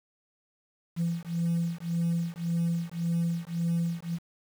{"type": "beating tone pair", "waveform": "sine", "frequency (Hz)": [168.2, 170], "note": ["E3", "F3"], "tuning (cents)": [35, -46], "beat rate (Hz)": 1.8, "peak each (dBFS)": [-28, -28], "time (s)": [0.96, 4.19], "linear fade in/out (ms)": 50, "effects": ["tanh soft clip ceiling -22 dBFS", "8-bit"]}